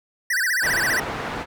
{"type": "tone with vibrato", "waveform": "square", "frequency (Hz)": 1722, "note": "A6", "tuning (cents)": -38, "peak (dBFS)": -20, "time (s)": [0.3, 1], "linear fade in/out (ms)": 5, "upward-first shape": "sine", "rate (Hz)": 15, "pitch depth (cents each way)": 250}
{"type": "low-pass noise", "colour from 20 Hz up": "white", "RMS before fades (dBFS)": -29, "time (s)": [0.61, 1.46], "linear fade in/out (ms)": 50, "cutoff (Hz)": 1400, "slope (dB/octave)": 12}
{"effects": []}